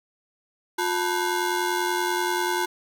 25% pulse ring-modulated tone, 622.3 Hz, D#5, in tune, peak -16 dBFS, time 0.78-2.66 s, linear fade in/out 10 ms, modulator 266 Hz, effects none

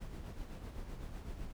brown noise with tremolo, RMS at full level -43 dBFS, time 0-1.53 s, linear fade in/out 20 ms, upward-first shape sine, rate 7.9 Hz, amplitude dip 45%, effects none

